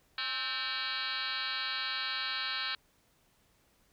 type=tone with frequency modulation; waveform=sine; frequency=2800 Hz; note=F7; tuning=4 cents sharp; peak=-32 dBFS; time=0.18-2.75 s; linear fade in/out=2 ms; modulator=248 Hz; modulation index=6.4; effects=pink hiss -69 dBFS RMS until 3.92 s